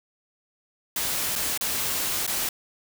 white noise with dropouts, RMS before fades -27 dBFS, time 0.96-2.49 s, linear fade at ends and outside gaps 2 ms, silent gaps 1.355-1.359 / 1.576-1.61 / 2.266-2.276 s, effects none

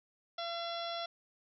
harmonic tone, 680 Hz, F5, 46 cents flat, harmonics 1 / 2 / 3 / 4 / 5 / 6 / 7 / 8, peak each -39 / -44 / -51 / -53 / -43 / -48 / -54 / -50 dBFS, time 0.38-1.06 s, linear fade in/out 5 ms, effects none

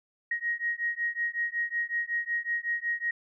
sine beating tone pair, 1880 / 1885.4 Hz, A#6 / A#6, +14 / +19 cents, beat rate 5.4 Hz, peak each -31 dBFS, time 0.31-3.11 s, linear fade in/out 5 ms, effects none

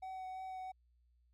triangle tone with vibrato, 752 Hz, F#5, 28 cents sharp, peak -40 dBFS, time 0.02-0.72 s, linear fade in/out 10 ms, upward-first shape triangle, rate 3 Hz, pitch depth 14 cents each way, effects added 60 Hz sine -68 dBFS peak until 1.33 s + MP3 96 kbps

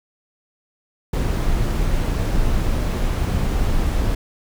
brown noise, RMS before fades -19 dBFS, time 1.13-4.15 s, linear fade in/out 5 ms, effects none

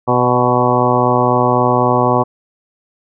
harmonic tone with a mistuned harmonic, 123.9 Hz, B2, 6 cents sharp, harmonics 1 / 2 / 3 / 4 / 5 / 6 / 7 / 8 / 9, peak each -19 / -19 / -19 / -19 / -19 / -19 / -19 / -19 / -19 dBFS, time 0.07-2.24 s, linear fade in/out 20 ms, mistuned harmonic 5, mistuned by -23 cents, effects none

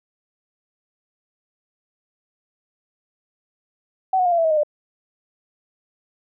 sine tone with pitch steps, 757 / 731.6 / 707.1 / 683.4 / 660.5 / 638.4 / 617 / 596.3 Hz, F#5 / F#5 / F5 / F5 / E5 / D#5 / D#5 / D5, +39 / -20 / +21 / -38 / +3 / +44 / -15 / +26 cents, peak -15 dBFS, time 4.13-4.634 s, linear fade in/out 5 ms, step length 63 ms, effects none

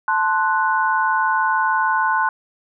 sine chord, F# diminished, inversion first, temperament equal, 880 / 1046.5 / 1480 Hz, A5 / C6 / F#6, 0 / 0 / 0 cents, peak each -20 dBFS, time 0.08-2.29 s, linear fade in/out 2 ms, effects none

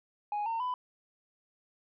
sine tone with pitch steps, 830.6 / 911 / 999.2 Hz, G#5 / A#5 / B5, 0 / -40 / +20 cents, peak -28 dBFS, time 0.32-0.74 s, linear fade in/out 2 ms, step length 140 ms, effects tanh soft clip ceiling -29 dBFS

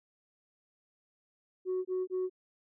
sine tone bursts, 370 Hz, F#4, in tune, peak -28 dBFS, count 3, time 1.65-2.298 s, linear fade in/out 50 ms, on 200 ms, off 24 ms, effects tanh soft clip ceiling -27 dBFS

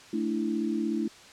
sine chord, A suspended fourth, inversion none, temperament just, 220 / 293.3 / 330 Hz, A3 / D4 / E4, 0 / -2 / +2 cents, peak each -30 / -32 / -30 dBFS, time 0.13-1.08 s, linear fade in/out 5 ms, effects white hiss -50 dBFS RMS until 1.32 s + low-pass 6000 Hz 12 dB/octave

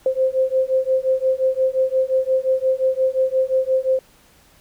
sine beating tone pair, 520 / 525.7 Hz, C5 / C5, -11 / +8 cents, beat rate 5.7 Hz, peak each -19 dBFS, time 0.06-3.99 s, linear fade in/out 2 ms, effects pink hiss -53 dBFS RMS until 4.6 s

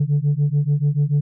sine beating tone pair, 142.1 / 149 Hz, C#3 / D3, +43 / +25 cents, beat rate 6.9 Hz, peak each -17 dBFS, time 0-1.21 s, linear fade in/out 10 ms, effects tanh soft clip ceiling -12 dBFS

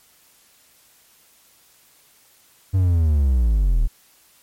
triangle linear sweep, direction down, 96.9 to 34.65 Hz, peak -12 dBFS, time 2.73-3.88 s, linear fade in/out 20 ms, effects white hiss -55 dBFS RMS until 4.42 s + MP3 64 kbps

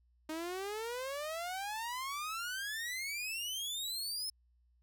sawtooth exponential sweep, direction up, 308.3 to 5274 Hz, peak -34 dBFS, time 0.29-4.3 s, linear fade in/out 5 ms, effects added 60 Hz sine -67 dBFS peak until 4.82 s

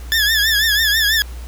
20% pulse tone with vibrato, 1730 Hz, A6, 30 cents flat, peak -8 dBFS, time 0.12-1.22 s, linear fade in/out 0 ms, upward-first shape triangle, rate 6.1 Hz, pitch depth 110 cents each way, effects added 60 Hz sine -28 dBFS peak until 1.47 s + pink hiss -42 dBFS RMS until 1.47 s

